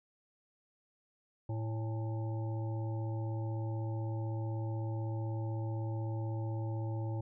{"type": "harmonic tone with a mistuned harmonic", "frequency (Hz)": 110.8, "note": "A2", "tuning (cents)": 13, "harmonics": [1, 3, 5, 7, 8], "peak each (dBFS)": [-34, -44, -48, -51, -52], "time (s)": [1.49, 7.21], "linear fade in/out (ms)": 5, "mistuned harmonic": 7, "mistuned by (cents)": 76, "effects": []}